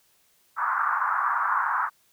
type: band-pass noise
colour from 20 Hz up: pink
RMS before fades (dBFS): -25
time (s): 0.56-1.9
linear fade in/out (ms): 50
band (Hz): 940 to 1500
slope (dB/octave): 48
effects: white hiss -64 dBFS RMS until 2.12 s